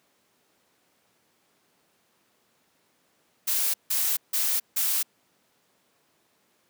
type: noise bursts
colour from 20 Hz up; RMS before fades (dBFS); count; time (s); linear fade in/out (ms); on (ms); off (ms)
blue; -25; 4; 3.47-5.03; 10; 270; 160
effects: pink hiss -67 dBFS RMS until 6.69 s + high-pass 200 Hz 12 dB/octave